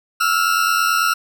40% pulse tone pair together, 1318.5 / 1407.7 Hz, E6 / F6, 0 / +13 cents, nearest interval minor second, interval 113 cents, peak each -17 dBFS, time 0.2-1.14 s, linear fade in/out 10 ms, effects none

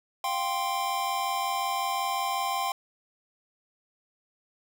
square chord, F suspended second, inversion none, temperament equal, 698.5 / 784 / 1046.5 Hz, F5 / G5 / C6, 0 / 0 / 0 cents, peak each -36 / -31 / -31 dBFS, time 0.24-2.72 s, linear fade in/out 2 ms, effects none

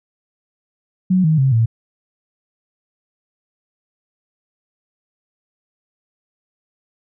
sine tone with pitch steps, 185 / 157.37 / 133.87 / 113.88 Hz, F#3 / D#3 / C3 / A#2, 0 / +20 / +40 / -40 cents, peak -11 dBFS, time 1.1-1.66 s, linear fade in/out 10 ms, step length 140 ms, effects none

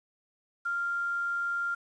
sine tone with quantisation, 1393 Hz, F6, 5 cents flat, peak -28 dBFS, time 0.65-1.75 s, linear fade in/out 10 ms, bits 9, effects resampled to 22050 Hz

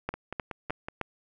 two click trains, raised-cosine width 0.5 ms, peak -15 / -20 dBFS, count 4 / 5, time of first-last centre 0.09-1.013 / 0.14-0.885 s, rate 3.25 / 5.37 Hz, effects none

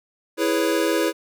square chord, C# minor seventh, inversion first, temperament equal, 329.6 / 415.3 / 493.9 / 554.4 Hz, E4 / G#4 / B4 / C#5, 0 / 0 / 0 / 0 cents, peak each -23 / -26 / -26 / -27 dBFS, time 0.37-1.13 s, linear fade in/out 50 ms, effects none

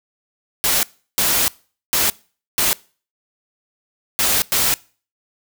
white noise bursts at uneven times, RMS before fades -17 dBFS, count 6, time 0.64-0.83 / 1.18-1.48 / 1.93-2.1 / 2.58-2.73 / 4.19-4.42 / 4.52-4.74 s, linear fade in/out 0 ms, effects noise-tail reverb RT60 0.4 s tail -23 dB re dry

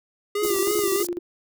square tone with vibrato, 404.1 Hz, G#4, 47 cents flat, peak -23 dBFS, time 0.35-1.03 s, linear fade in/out 5 ms, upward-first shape sine, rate 3.1 Hz, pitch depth 68 cents each way
sine tone with tremolo, 349.2 Hz, F4, in tune, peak -23 dBFS, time 0.42-1.19 s, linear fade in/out 10 ms, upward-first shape square, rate 12 Hz, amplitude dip 75%
pink high-pass noise, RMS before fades -30 dBFS, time 0.43-1.07 s, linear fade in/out 5 ms, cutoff 5500 Hz, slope 24 dB/octave
click train, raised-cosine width 1 ms, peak -24 dBFS, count 4, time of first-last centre 0.45-0.791 s, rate 8.81 Hz
effects none

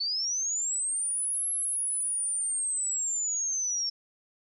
sine linear two-way sweep, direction up then down, 4391 to 11175 to 5430 Hz, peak -27 dBFS, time 0-3.9 s, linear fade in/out 10 ms, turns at 1.48 s, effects none

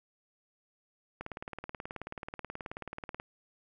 click train, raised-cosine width 0.5 ms, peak -24 dBFS, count 38, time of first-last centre 1.21-3.199 s, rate 18.6 Hz, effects none

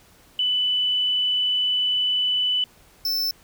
sine / square tone pair in turn, 2989 / 5303 Hz, F#7 / E8, +17 / +9 cents, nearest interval minor seventh, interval 992 cents, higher second, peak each -19 / -22 dBFS, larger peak first, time 0.39-2.64 / 3.05-3.31 s, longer first, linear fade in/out 2 ms, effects pink hiss -54 dBFS RMS until 3.43 s

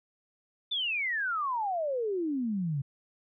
sine exponential sweep, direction down, 3600 to 132.6 Hz, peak -28 dBFS, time 0.71-2.82 s, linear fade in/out 10 ms, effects none

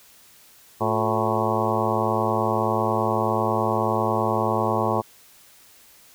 harmonic tone with a mistuned harmonic, 110 Hz, A2, in tune, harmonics 1 / 2 / 3 / 4 / 5 / 6 / 7 / 8 / 9 / 10, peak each -29 / -29 / -29 / -29 / -29 / -29 / -29 / -29 / -29 / -29 dBFS, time 0.8-5.02 s, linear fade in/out 20 ms, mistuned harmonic 3, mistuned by +110 cents, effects white hiss -52 dBFS RMS until 6.14 s

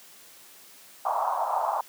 pink band-pass noise, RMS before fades -27 dBFS, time 1.05-1.81 s, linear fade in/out 5 ms, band 690 to 1100 Hz, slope 48 dB/octave, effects white hiss -51 dBFS RMS until 1.88 s + high-pass 150 Hz 12 dB/octave

